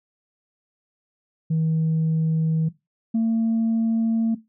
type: tone pair in turn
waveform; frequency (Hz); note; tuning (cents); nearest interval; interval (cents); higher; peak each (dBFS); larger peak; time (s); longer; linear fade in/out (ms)
sine; 160 / 226.1; D#3 / A3; +49 / +47; tritone; 598; second; -17 / -16; second; 1.5-2.69 / 3.14-4.35; second; 10
effects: noise-tail reverb RT60 0.2 s tail -17 dB re dry + tanh soft clip ceiling -16 dBFS